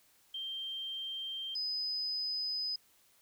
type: tone pair in turn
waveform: sine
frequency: 3160 / 5016 Hz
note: G7 / D#8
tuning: +13 / +13 cents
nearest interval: minor sixth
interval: 800 cents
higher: second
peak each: -37 / -33 dBFS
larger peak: second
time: 0.34-1.55 / 1.55-2.76 s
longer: neither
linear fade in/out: 5 ms
effects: white hiss -67 dBFS RMS until 3.21 s